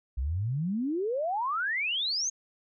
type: exponential sweep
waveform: sine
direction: up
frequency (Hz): 59.3 to 6645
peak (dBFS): -27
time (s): 0.17-2.3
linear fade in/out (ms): 10
effects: none